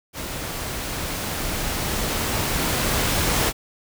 pink noise with level ramp, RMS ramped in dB -31 to -20 dBFS, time 0.13-3.53 s, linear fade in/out 50 ms, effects none

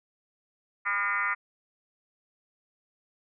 sine tone with frequency modulation, 1624 Hz, G#6, 39 cents flat, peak -25 dBFS, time 0.85-1.35 s, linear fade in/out 20 ms, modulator 207 Hz, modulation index 2.6, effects none

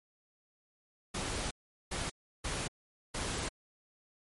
pink noise bursts at uneven times, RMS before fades -36 dBFS, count 4, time 1.14-1.51 / 1.91-2.1 / 2.44-2.68 / 3.14-3.49 s, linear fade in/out 10 ms, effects MP3 48 kbps

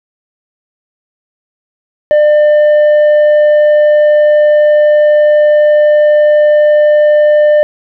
triangle tone with tanh clipping, 599 Hz, D5, 34 cents sharp, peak -5 dBFS, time 2.11-7.63 s, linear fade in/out 0 ms, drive 9 dB, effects none

